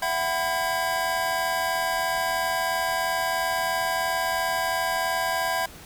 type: tone cluster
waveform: square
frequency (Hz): 669 / 752 / 998 / 1613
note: E5 / F#5 / B5 / G6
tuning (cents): +25 / +28 / +18 / +49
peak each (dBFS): -30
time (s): 0.02-5.66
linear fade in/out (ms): 5
effects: pink hiss -45 dBFS RMS until 5.85 s